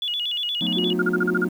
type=tone with vibrato; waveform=sine; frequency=3153 Hz; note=G7; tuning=9 cents sharp; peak=-23 dBFS; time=0.02-0.93 s; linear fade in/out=2 ms; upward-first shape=square; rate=8.5 Hz; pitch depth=150 cents each way
type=chord; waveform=triangle; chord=B dominant seventh; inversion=second; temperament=equal with one note detuned; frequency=180.67 / 220 / 246.9 / 311.1 Hz; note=F#3 / A3 / B3 / D#4; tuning=-41 / 0 / 0 / 0 cents; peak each=-25 / -27 / -28 / -30 dBFS; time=0.61-1.49 s; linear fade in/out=5 ms
type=tone with tremolo; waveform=sine; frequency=361.2 Hz; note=F#4; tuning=42 cents flat; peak=-22 dBFS; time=0.76-1.48 s; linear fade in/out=20 ms; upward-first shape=square; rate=13 Hz; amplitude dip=40%
type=tone bursts; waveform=sine; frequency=1419 Hz; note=F6; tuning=27 cents sharp; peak=-19 dBFS; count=7; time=0.99-1.447 s; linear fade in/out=5 ms; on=31 ms; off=40 ms
effects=8-bit